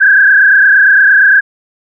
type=tone with frequency modulation; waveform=sine; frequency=1602 Hz; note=G6; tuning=37 cents sharp; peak=-3 dBFS; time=0-1.41 s; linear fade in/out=20 ms; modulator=28.7 Hz; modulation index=2.6; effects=none